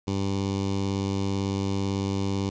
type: tone with notch filter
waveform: 15% pulse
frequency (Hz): 98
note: G2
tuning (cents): 0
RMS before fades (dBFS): -27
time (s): 0.07-2.5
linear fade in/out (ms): 10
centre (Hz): 1600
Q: 0.98
effects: resampled to 16000 Hz + 9-bit